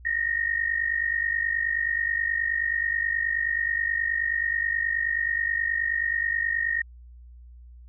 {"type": "tone pair together", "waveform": "sine", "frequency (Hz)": [1835, 1884.4], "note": ["A#6", "A#6"], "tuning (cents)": [-28, 18], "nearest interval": "unison", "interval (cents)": 46, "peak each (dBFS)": -26, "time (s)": [0.05, 6.82], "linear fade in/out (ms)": 5, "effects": ["added 60 Hz sine -44 dBFS peak until 7.88 s"]}